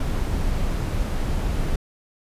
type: noise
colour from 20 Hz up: brown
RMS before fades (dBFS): -23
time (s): 0-1.76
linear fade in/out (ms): 5
effects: resampled to 32000 Hz